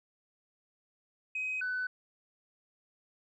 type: tone pair in turn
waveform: sine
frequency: 2524 / 1500.8 Hz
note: D#7 / F#6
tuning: +24 / +24 cents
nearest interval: major sixth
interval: 900 cents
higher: first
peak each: -31 / -30 dBFS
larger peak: second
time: 1.35-1.61 / 1.61-1.87 s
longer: neither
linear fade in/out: 5 ms
effects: tanh soft clip ceiling -28 dBFS